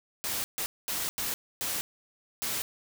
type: noise bursts at uneven times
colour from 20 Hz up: white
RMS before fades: -32 dBFS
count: 6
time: 0.24-0.44 / 0.58-0.66 / 0.88-1.09 / 1.18-1.34 / 1.61-1.81 / 2.42-2.62 s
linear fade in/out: 0 ms
effects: none